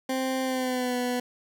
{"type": "tone with pitch glide", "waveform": "20% pulse", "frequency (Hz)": [261.6, 247.2], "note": ["C4", "B3"], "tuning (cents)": [0, 2], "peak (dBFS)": -21, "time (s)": [0.09, 1.2], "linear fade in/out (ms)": 5, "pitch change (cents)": -98, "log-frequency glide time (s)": [0.43, 0.96], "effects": []}